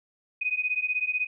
sine beating tone pair, 2489 / 2505 Hz, D#7 / D#7, 0 / +11 cents, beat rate 16 Hz, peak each -28 dBFS, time 0.41-1.27 s, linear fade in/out 10 ms, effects none

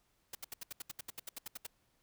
white noise bursts, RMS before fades -43 dBFS, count 15, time 0.33-1.667 s, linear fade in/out 5 ms, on 21 ms, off 73 ms, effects pink hiss -75 dBFS RMS until 2.02 s

